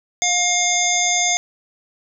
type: harmonic tone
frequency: 711 Hz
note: F5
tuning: 31 cents sharp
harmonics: 1 / 3 / 5 / 7 / 9 / 10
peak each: -23 / -22 / -24 / -30 / -19 / -27 dBFS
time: 0.22-1.37 s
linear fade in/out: 0 ms
effects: none